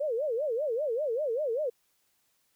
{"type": "tone with vibrato", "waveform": "sine", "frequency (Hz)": 526, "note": "C5", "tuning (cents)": 9, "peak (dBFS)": -27, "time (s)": [0, 1.7], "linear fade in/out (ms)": 10, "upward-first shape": "sine", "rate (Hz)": 5.1, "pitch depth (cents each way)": 290, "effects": ["white hiss -72 dBFS RMS until 2.55 s"]}